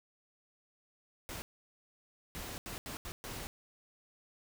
pink noise bursts at uneven times, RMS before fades -43 dBFS, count 6, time 1.29-1.42 / 2.35-2.58 / 2.66-2.78 / 2.86-2.97 / 3.05-3.12 / 3.24-3.47 s, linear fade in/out 0 ms, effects none

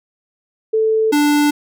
sine / square tone pair in turn, 440 / 293.7 Hz, A4 / D4, 0 / 0 cents, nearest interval perfect fifth, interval 700 cents, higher first, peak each -12 dBFS, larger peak neither, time 0.73-1.12 / 1.12-1.51 s, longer neither, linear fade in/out 10 ms, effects none

